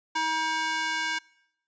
square tone with high-pass filter sweep, 318.2 Hz, D#4, 39 cents sharp, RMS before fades -28 dBFS, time 0.15-1.19 s, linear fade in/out 10 ms, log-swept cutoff 960 to 1500 Hz, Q 1.5, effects noise-tail reverb RT60 0.8 s tail -26 dB re dry + resampled to 16000 Hz

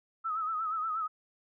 sine tone with vibrato, 1287 Hz, E6, 42 cents flat, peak -30 dBFS, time 0.24-1.08 s, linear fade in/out 20 ms, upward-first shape sine, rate 8.4 Hz, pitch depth 66 cents each way, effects none

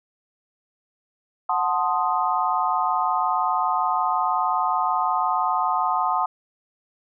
sine chord, F# diminished seventh, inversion none, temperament equal with one note detuned, 734.5 / 880 / 1046.5 / 1244.5 Hz, F#5 / A5 / C6 / Eb6, -13 / 0 / 0 / 0 cents, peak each -25 dBFS, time 1.49-6.26 s, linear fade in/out 5 ms, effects none

